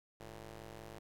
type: ring-modulated tone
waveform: 10% pulse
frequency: 110 Hz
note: A2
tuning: in tune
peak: -37 dBFS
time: 0.2-0.99 s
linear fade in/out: 5 ms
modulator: 243 Hz
effects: AAC 64 kbps